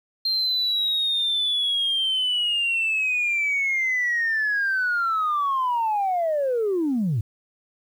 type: linear sweep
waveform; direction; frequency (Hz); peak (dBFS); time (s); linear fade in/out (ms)
sine; down; 4186 to 96.2; -19; 0.25-7.21; 5
effects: tanh soft clip ceiling -17 dBFS + 9-bit